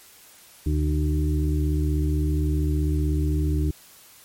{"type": "harmonic tone with a mistuned harmonic", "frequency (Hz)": 75.6, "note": "D#2", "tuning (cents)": -49, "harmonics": [1, 2, 4, 5], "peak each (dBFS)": [-21, -27, -28, -35], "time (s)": [0.66, 3.71], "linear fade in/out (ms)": 5, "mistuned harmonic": 1, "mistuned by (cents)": -21, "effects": ["white hiss -50 dBFS RMS until 4.24 s", "MP3 64 kbps"]}